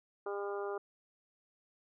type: harmonic tone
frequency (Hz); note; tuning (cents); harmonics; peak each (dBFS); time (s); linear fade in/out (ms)
201.4; G3; +47; 2 / 3 / 4 / 5 / 6 / 7; -37 / -45 / -45 / -50 / -46 / -50; 0.26-0.78; 5
effects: none